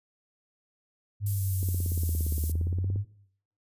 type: exponential two-way sweep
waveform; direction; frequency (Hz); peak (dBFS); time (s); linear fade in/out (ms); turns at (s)
sine; down then up; 102.9 to 75.5 to 102.9; -26; 1.2-3.05; 50; 2.4
type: high-pass noise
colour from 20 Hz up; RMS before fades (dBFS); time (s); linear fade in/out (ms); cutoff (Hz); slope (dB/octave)
white; -36; 1.26-2.52; 5; 12000; 12
type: click train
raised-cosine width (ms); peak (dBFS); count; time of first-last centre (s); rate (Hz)
3; -25; 24; 1.63-2.959; 17.3
effects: noise-tail reverb RT60 0.6 s tail -18 dB re dry + resampled to 32000 Hz